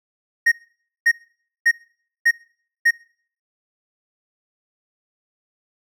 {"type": "tone bursts", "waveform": "triangle", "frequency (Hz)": 1864.7, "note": "A#6", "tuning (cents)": 0, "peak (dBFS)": -10, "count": 5, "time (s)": [0.46, 2.91], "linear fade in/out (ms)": 10, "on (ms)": 58, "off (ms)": 540, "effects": ["noise-tail reverb RT60 0.5 s tail -22 dB re dry"]}